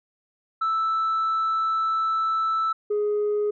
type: tone pair in turn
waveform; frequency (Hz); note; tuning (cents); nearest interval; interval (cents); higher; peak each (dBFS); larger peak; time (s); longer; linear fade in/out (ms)
sine; 1318.5 / 416.9; E6 / G#4; 0 / +7; octave + minor sixth; 1993; first; -19; neither; 0.61-2.73 / 2.9-3.51; first; 10
effects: tanh soft clip ceiling -19 dBFS